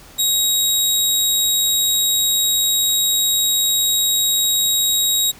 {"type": "tone", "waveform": "20% pulse", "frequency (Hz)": 3801, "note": "A#7", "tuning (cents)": 33, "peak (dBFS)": -9, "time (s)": [0.18, 5.32], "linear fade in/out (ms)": 20, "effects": ["pink hiss -43 dBFS RMS until 5.39 s"]}